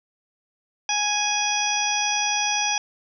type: harmonic tone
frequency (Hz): 830.6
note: G#5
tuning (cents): 0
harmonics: 1 / 2 / 3 / 4 / 6 / 7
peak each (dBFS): -26 / -33 / -27 / -29 / -31 / -26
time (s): 0.89-2.78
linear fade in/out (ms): 2
effects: none